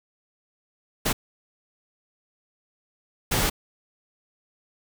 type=noise bursts at uneven times; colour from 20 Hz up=pink; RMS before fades=-23 dBFS; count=2; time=1.05-1.13 / 3.31-3.5 s; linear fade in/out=10 ms; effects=none